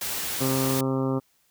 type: noise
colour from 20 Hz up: white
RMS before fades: -30 dBFS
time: 0.01-0.81 s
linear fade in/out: 5 ms
type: harmonic tone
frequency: 132.8 Hz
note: C3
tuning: 26 cents sharp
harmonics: 1 / 2 / 3 / 4 / 5 / 6 / 7 / 8 / 9 / 10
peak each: -28 / -26 / -30 / -32 / -43 / -41 / -40 / -42 / -38 / -46 dBFS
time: 0.4-1.2 s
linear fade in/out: 20 ms
effects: white hiss -66 dBFS RMS until 1.5 s